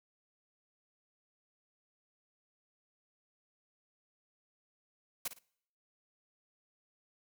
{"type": "noise with echo", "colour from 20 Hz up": "white", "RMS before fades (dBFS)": -36, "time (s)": [5.25, 5.28], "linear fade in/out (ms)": 5, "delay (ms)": 55, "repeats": 2, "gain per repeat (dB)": -11, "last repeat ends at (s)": 5.39, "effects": ["noise-tail reverb RT60 0.7 s tail -26 dB re dry"]}